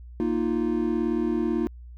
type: chord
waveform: triangle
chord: Bb suspended fourth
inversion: none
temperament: equal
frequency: 233.1 / 311.1 / 349.2 Hz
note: Bb3 / Eb4 / F4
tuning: 0 / 0 / 0 cents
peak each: -25 dBFS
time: 0.2-1.67 s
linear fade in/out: 0 ms
effects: added 60 Hz sine -40 dBFS peak until 1.97 s